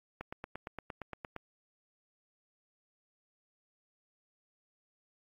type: click train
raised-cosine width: 0.5 ms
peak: -25 dBFS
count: 11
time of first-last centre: 0.21-1.363 s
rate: 8.67 Hz
effects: AAC 32 kbps